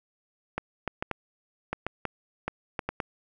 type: clicks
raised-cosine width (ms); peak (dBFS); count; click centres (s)
0.5; -14; 11; 0.58 / 0.877 / 1.025 / 1.113 / 1.73 / 1.866 / 2.053 / 2.48 / 2.792 / 2.89 / 3.002
effects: none